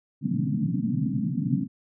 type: band-pass noise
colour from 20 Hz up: pink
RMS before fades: -26 dBFS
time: 0.21-1.68 s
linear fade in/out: 50 ms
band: 120 to 280 Hz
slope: 96 dB/octave
effects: none